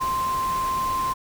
sine tone in noise, 1046.5 Hz, C6, in tune, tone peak -22 dBFS, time 0-1.14 s, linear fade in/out 20 ms, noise pink, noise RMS -35 dBFS, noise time 0-1.14 s, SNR +10 dB, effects none

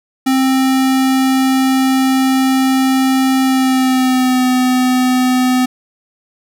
square tone with pitch glide, 263.6 to 253.6 Hz, C4 to B3, +13 to +46 cents, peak -11 dBFS, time 0.26-5.66 s, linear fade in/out 10 ms, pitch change -67 cents, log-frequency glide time 3.43-4.45 s, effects none

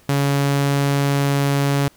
sawtooth tone, 140.6 Hz, C#3, 25 cents sharp, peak -12 dBFS, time 0.09-1.88 s, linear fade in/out 2 ms, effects pink hiss -53 dBFS RMS until 1.96 s

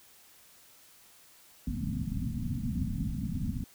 white low-pass noise, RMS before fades -33 dBFS, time 1.67-3.64 s, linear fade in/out 2 ms, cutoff 260 Hz, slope 96 dB/octave, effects white hiss -58 dBFS RMS until 3.74 s

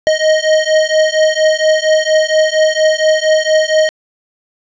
square beating tone pair, 622.3 / 626.6 Hz, D#5 / D#5, 0 / +12 cents, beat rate 4.3 Hz, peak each -13 dBFS, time 0.07-3.89 s, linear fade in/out 0 ms, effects resampled to 16000 Hz + 8-bit

